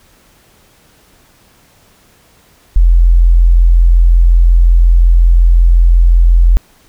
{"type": "tone", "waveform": "sine", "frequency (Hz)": 42.76, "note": "F1", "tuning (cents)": -36, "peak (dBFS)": -3, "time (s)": [2.76, 6.57], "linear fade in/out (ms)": 0, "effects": ["pink hiss -48 dBFS RMS until 6.88 s"]}